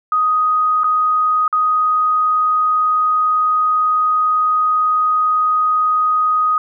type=tone with dropouts; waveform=sine; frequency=1249 Hz; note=D#6; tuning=6 cents sharp; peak=-12 dBFS; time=0.12-6.58 s; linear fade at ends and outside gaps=2 ms; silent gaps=0.835-0.842 / 1.479-1.527 s; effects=none